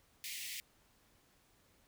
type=high-pass noise; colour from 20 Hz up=pink; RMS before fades=-44 dBFS; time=0.24-0.6 s; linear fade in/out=0 ms; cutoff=1900 Hz; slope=96 dB/octave; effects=pink hiss -70 dBFS RMS until 1.87 s